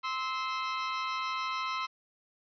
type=tone pair together; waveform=sawtooth; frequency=1044 / 1303.3 Hz; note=C6 / E6; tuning=-4 / -20 cents; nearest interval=major third; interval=384 cents; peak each=-30 / -31 dBFS; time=0.03-1.87 s; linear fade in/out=20 ms; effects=resampled to 11025 Hz + 10-bit